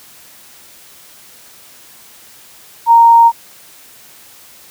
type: tone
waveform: sine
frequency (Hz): 928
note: A#5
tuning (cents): -8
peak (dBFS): -3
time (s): 2.86-3.32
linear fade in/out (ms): 50
effects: white hiss -41 dBFS RMS until 4.7 s + high-pass 60 Hz 12 dB/octave